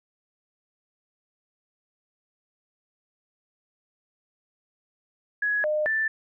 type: tone with pitch steps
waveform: sine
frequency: 1676 / 608 / 1766 Hz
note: G#6 / D#5 / A6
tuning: +15 / -40 / +6 cents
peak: -22 dBFS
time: 5.42-6.08 s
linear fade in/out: 5 ms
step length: 220 ms
effects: none